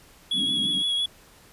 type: tone with vibrato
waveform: triangle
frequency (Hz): 3349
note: G#7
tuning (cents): +14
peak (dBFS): -21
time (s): 0.31-1.06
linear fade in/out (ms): 5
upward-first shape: triangle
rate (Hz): 5.9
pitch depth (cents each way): 28
type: band-pass noise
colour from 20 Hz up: white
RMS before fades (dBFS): -34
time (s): 0.33-0.83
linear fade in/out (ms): 50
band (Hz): 160 to 290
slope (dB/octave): 48
effects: pink hiss -53 dBFS RMS until 1.52 s + resampled to 32000 Hz